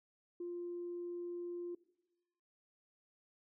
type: tone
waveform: sine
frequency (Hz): 349.2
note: F4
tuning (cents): 0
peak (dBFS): -39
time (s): 0.4-1.75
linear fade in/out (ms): 5
effects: noise-tail reverb RT60 1.0 s tail -20 dB re dry + tanh soft clip ceiling -35 dBFS